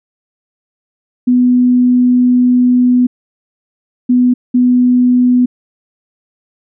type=tone bursts at uneven times; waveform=sine; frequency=248.2 Hz; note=B3; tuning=9 cents sharp; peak=-6 dBFS; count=3; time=1.27-3.07 / 4.09-4.34 / 4.54-5.46 s; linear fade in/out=10 ms; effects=none